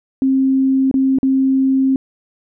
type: tone with dropouts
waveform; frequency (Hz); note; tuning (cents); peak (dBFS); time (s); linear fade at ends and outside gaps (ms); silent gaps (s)
sine; 266.2; C4; +30; -11; 0.22-1.96; 1; 0.913-0.941 / 1.186-1.23
effects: none